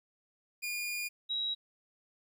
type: tone pair in turn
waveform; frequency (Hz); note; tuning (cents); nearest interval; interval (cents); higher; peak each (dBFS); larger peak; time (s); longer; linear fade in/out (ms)
sawtooth / sine; 2428 / 3854; D#7 / B7; -43 / -43; minor sixth; 800; second; -31 / -31; neither; 0.62-1.09 / 1.29-1.55; first; 20
effects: 12-bit